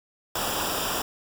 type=noise with comb filter; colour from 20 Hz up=pink; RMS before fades=-28 dBFS; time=0.35-1.02 s; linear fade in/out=5 ms; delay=0.47 ms; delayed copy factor=-0.75; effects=none